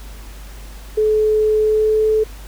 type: tone with pitch glide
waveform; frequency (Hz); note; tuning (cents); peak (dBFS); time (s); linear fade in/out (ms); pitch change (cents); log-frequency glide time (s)
sine; 430 to 434.5; A4 to A4; -40 to -22; -12; 0.97-2.24; 10; +18; 1.58-2.1
effects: added 50 Hz sine -33 dBFS peak until 2.47 s + pink hiss -42 dBFS RMS until 2.47 s